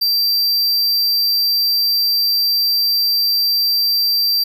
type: tone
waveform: square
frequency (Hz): 4699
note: D8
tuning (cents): 0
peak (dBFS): -14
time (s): 0.01-4.44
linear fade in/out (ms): 10
effects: none